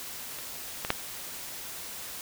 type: clicks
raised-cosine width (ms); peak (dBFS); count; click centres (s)
0.3; -25 / -15 / -7; 3; 0.387 / 0.849 / 0.904
effects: white hiss -40 dBFS RMS until 2.21 s